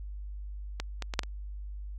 clicks, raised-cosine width 0.2 ms, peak -16 / -18 / -17 / -7 / -22 dBFS, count 5, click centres 0.8 / 1.023 / 1.138 / 1.192 / 1.234 s, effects added 50 Hz sine -37 dBFS peak until 1.98 s

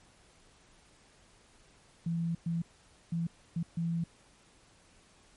sine tone bursts at uneven times, 167.7 Hz, E3, 30 cents sharp, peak -29 dBFS, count 5, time 2.06-2.35 / 2.46-2.62 / 3.12-3.27 / 3.56-3.63 / 3.77-4.04 s, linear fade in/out 5 ms, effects pink hiss -62 dBFS RMS until 5.36 s + MP3 48 kbps

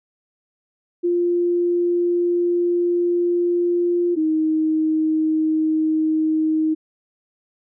sine tone pair in turn, 349.2 / 314.2 Hz, F4 / D#4, 0 / +17 cents, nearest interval major second, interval 183 cents, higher first, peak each -16 dBFS, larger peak neither, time 1.03-4.16 / 4.16-6.75 s, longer first, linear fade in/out 20 ms, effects none

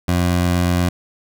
20% pulse tone, 88.4 Hz, F2, 22 cents sharp, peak -10 dBFS, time 0.08-0.89 s, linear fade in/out 5 ms, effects none

